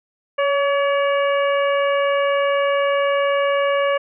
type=harmonic tone with a mistuned harmonic; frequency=568 Hz; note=C#5; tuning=42 cents sharp; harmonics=1 / 2 / 3 / 4 / 5; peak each=-17 / -23 / -27 / -29 / -31 dBFS; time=0.38-3.98 s; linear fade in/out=10 ms; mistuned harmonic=1; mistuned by=-23 cents; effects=none